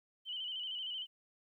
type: tone with vibrato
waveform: sine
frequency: 3020 Hz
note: F#7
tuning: 35 cents sharp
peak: -38 dBFS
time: 0.25-1.07 s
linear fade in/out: 50 ms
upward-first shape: square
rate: 13 Hz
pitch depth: 46 cents each way
effects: 13-bit